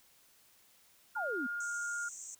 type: tone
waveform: sine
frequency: 1417 Hz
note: F6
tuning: 25 cents sharp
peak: -35 dBFS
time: 1.15-2.09 s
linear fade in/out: 10 ms
type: exponential sweep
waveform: sine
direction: down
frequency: 932.3 to 233.1 Hz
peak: -36 dBFS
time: 1.16-1.47 s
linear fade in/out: 10 ms
type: band-pass noise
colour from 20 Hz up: pink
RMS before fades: -47 dBFS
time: 1.6-2.35 s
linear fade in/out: 5 ms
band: 6100 to 8100 Hz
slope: 96 dB/octave
effects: white hiss -65 dBFS RMS until 2.39 s